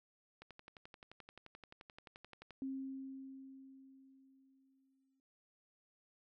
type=click train; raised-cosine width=0.3 ms; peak=-37 dBFS; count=25; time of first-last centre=0.42-2.507 s; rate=11.5 Hz
type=tone with exponential decay; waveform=sine; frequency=267.4 Hz; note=C4; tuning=38 cents sharp; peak=-38 dBFS; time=2.62-5.2 s; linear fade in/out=1 ms; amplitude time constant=560 ms
effects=none